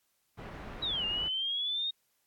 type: low-pass noise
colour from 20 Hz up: pink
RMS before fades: -44 dBFS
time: 0.37-1.29 s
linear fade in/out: 20 ms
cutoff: 1900 Hz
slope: 12 dB/octave
type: exponential two-way sweep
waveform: sine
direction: down then up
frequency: 3951 to 2794 to 3738 Hz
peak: -30 dBFS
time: 0.82-1.91 s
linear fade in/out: 10 ms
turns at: 1.05 s
effects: white hiss -75 dBFS RMS until 2.26 s + AAC 64 kbps